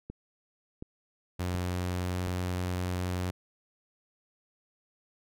click train, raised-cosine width 3 ms, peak -26 dBFS, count 4, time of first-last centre 0.1-2.274 s, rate 1.38 Hz
sawtooth tone with pitch glide, 89.9 to 90.47 Hz, F#2 to F#2, -49 to -38 cents, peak -26 dBFS, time 1.39-3.31 s, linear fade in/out 10 ms, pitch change +11 cents, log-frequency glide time 1.72-2.26 s
effects none

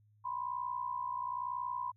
sine tone pair together, 981 / 1042 Hz, B5 / C6, -12 / -7 cents, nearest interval minor second, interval 105 cents, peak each -37 / -39 dBFS, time 0.24-1.92 s, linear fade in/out 20 ms, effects added 105 Hz sine -64 dBFS peak until 1.96 s

